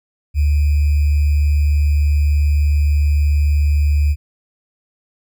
sine tone with sample-and-hold, 73.42 Hz, D2, in tune, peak -11 dBFS, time 0.34-4.16 s, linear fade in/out 50 ms, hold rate 2450 Hz, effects none

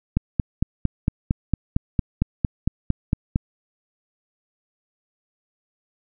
click train, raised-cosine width 5 ms, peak -6 dBFS, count 15, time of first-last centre 0.17-3.359 s, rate 4.39 Hz, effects none

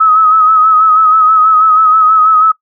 sine tone with vibrato, 1279 Hz, D#6, 47 cents sharp, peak -4 dBFS, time 0-2.52 s, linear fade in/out 10 ms, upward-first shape sine, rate 6.2 Hz, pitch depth 41 cents each way, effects noise-tail reverb RT60 0.1 s tail -20 dB re dry

